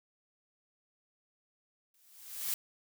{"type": "noise with exponential growth", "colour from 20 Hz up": "blue", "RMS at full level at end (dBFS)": -31, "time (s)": [1.94, 2.54], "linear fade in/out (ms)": 2, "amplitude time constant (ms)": 130, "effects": []}